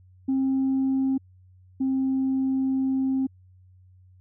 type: tone pair in turn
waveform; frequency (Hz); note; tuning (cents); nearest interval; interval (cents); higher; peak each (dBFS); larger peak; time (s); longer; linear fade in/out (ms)
sine; 266.5 / 265.1; C4 / C4; +32 / +23; unison; 9; first; -19 / -20; first; 0.28-1.18 / 1.8-3.27; second; 10
effects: tanh soft clip ceiling -18 dBFS + added 92 Hz sine -51 dBFS peak until 4.2 s